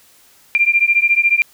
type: beating tone pair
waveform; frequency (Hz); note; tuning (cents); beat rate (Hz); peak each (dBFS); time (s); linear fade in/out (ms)
sine; 2376 / 2390; D7 / D7; +20 / +30; 14; -14; 0.55-1.42; 0
effects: white hiss -50 dBFS RMS until 1.53 s